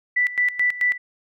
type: tone with tremolo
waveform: sine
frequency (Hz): 1975.5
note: B6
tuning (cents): 0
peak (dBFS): -16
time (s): 0.16-0.98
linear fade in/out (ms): 10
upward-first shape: square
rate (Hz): 4.6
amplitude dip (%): 80
effects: none